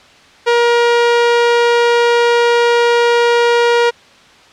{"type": "tone", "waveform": "sawtooth", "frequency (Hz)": 474.2, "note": "A#4", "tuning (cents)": 30, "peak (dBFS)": -5, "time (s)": [0.46, 3.91], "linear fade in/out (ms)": 20, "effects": ["white hiss -43 dBFS RMS until 4.52 s", "low-pass 4000 Hz 12 dB/octave"]}